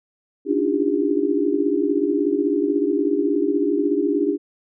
sine tone cluster, 286 / 302.4 / 337 / 350.8 / 401.9 Hz, D4 / D#4 / E4 / F4 / G4, -46 / -49 / +38 / +8 / +43 cents, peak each -23 / -23 / -27 / -26 / -22 dBFS, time 0.45-4.38 s, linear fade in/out 50 ms, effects none

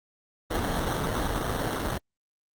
pink noise with sample-and-hold, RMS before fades -28 dBFS, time 0.5-1.98 s, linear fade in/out 10 ms, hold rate 2450 Hz, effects Opus 24 kbps

